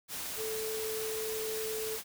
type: tone in noise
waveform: sine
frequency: 438.5 Hz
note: A4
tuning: 6 cents flat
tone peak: -35 dBFS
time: 0.36-1.99 s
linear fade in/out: 50 ms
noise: white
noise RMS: -39 dBFS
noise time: 0.08-2.04 s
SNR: +1 dB
effects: none